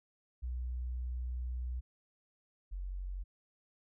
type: tone pair in turn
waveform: sine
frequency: 61.74 / 46.16 Hz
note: B1 / F#1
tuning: 0 / -3 cents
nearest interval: perfect fourth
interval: 503 cents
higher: first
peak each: -35 / -37 dBFS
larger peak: first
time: 0.42-1.81 / 2.71-3.24 s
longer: first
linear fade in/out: 20 ms
effects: none